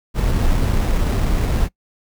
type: noise with sample-and-hold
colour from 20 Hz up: brown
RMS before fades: -17 dBFS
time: 0.14-1.69 s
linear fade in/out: 50 ms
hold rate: 4410 Hz
effects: noise-tail reverb RT60 0.1 s tail -22 dB re dry